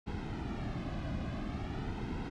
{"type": "noise with flanger", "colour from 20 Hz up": "brown", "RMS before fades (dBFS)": -38, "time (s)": [0.06, 2.3], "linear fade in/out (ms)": 20, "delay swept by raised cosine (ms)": [1.7, 2.22], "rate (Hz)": 0.47, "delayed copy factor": -0.7, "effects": ["low-pass 4000 Hz 12 dB/octave"]}